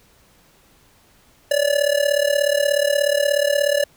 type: tone with amplitude modulation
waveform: square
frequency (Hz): 576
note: D5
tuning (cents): -34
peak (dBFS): -13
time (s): 1.51-3.84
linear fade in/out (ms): 5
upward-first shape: sine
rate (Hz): 36.7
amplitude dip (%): 85
effects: pink hiss -55 dBFS RMS until 3.96 s